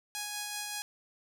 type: tone with tremolo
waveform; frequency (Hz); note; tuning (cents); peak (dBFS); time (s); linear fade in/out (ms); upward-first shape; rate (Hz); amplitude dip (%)
5% pulse; 830.6; G#5; 0; -23; 0.15-0.82; 0; sine; 5.2; 25
effects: none